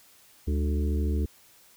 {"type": "harmonic tone with a mistuned harmonic", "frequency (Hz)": 73.42, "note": "D2", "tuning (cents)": 0, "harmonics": [1, 3, 4, 5, 6], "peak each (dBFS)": [-24, -34, -36, -38, -40], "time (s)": [0.47, 1.26], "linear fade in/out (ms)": 10, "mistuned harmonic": 3, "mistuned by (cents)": -130, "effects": ["white hiss -57 dBFS RMS until 1.76 s"]}